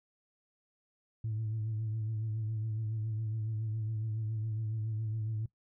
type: tone with vibrato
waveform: sine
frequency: 109.6 Hz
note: A2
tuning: 6 cents flat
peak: -31 dBFS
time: 1.24-5.46 s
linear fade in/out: 5 ms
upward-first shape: triangle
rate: 7.2 Hz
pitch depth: 53 cents each way
effects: noise-tail reverb RT60 0.1 s tail -20 dB re dry + tanh soft clip ceiling -29 dBFS